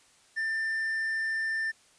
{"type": "tone", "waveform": "triangle", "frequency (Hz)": 1787, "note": "A6", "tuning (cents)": 26, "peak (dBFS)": -26, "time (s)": [0.36, 1.72], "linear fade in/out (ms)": 20, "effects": ["white hiss -61 dBFS RMS until 1.98 s", "resampled to 22050 Hz"]}